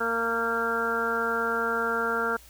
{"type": "harmonic tone with a mistuned harmonic", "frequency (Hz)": 230.4, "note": "A#3", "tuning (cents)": -20, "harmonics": [1, 2, 3, 4, 5, 6, 7], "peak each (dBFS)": [-36, -30, -36, -35, -38, -27, -34], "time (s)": [0, 2.37], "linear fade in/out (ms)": 10, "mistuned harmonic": 7, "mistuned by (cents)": -16, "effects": ["added 60 Hz sine -53 dBFS peak until 2.49 s", "white hiss -53 dBFS RMS until 2.49 s"]}